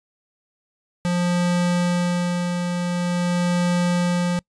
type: tone with tremolo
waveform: square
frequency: 176.2 Hz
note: F3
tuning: 16 cents sharp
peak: -18 dBFS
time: 1.05-4.39 s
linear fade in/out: 0 ms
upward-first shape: sine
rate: 0.46 Hz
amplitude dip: 40%
effects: noise-tail reverb RT60 0.1 s tail -26 dB re dry + resampled to 22050 Hz